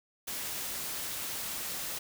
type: noise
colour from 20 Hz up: white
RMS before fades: -37 dBFS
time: 0.27-1.99 s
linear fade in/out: 10 ms
effects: none